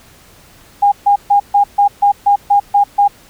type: tone bursts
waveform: sine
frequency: 811 Hz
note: G#5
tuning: 41 cents flat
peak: -6 dBFS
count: 10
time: 0.82-3.08 s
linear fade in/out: 10 ms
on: 100 ms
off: 140 ms
effects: pink hiss -44 dBFS RMS until 3.29 s